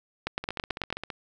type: two click trains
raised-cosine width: 0.3 ms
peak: -12 / -18 dBFS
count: 7 / 11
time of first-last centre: 0.27-0.926 / 0.44-1.102 s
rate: 9.14 / 15.1 Hz
effects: none